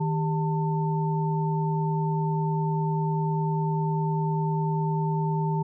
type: tone cluster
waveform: sine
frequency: 157 / 395.6 / 895 Hz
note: D#3 / G4 / A5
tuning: +16 / +16 / +29 cents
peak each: -24 / -33 / -30 dBFS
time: 0-5.63 s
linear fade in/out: 10 ms
effects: none